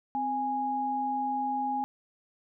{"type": "tone pair together", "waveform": "sine", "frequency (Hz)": [260.6, 827.4], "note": ["C4", "G#5"], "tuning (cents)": [-7, -7], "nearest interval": "octave + minor sixth", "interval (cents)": 2000, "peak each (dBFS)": [-35, -28], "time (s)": [0.15, 1.84], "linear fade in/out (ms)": 0, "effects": []}